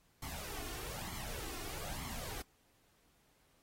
pink noise with flanger, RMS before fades -44 dBFS, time 0.22-2.42 s, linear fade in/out 5 ms, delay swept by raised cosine 0.93 to 2.83 ms, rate 1.1 Hz, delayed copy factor +0.65, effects pink hiss -72 dBFS RMS until 3.62 s + AAC 48 kbps

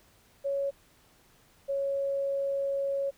sine tone pair in turn, 556 / 553.4 Hz, C#5 / C#5, +5 / -3 cents, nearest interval unison, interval 8 cents, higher first, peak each -27 dBFS, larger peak neither, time 0.44-0.71 / 1.68-3.11 s, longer second, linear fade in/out 20 ms, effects pink hiss -62 dBFS RMS until 3.17 s

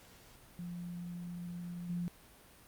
sine tone with level steps, 174.61 Hz, F3, in tune, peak -40 / -34 dBFS, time 0.59-2.08 s, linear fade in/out 0 ms, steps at 1.89 s, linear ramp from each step 10 ms, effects pink hiss -59 dBFS RMS until 2.67 s + Opus 48 kbps

